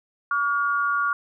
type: tone pair together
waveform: sine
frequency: 1143 / 1421.5 Hz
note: D6 / F6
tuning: -47 / +30 cents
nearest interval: major third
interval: 377 cents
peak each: -23 dBFS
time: 0.31-1.13 s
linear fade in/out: 2 ms
effects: none